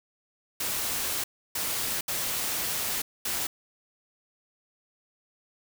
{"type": "noise bursts at uneven times", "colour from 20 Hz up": "white", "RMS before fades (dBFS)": -30, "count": 4, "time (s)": [[0.6, 1.24], [1.55, 2.01], [2.08, 3.02], [3.25, 3.47]], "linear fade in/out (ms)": 5, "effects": []}